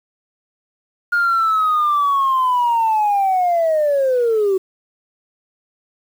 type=linear sweep; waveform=sine; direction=down; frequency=1425 to 371.4 Hz; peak=-12 dBFS; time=1.12-4.58 s; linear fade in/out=10 ms; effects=tanh soft clip ceiling -10 dBFS + 7-bit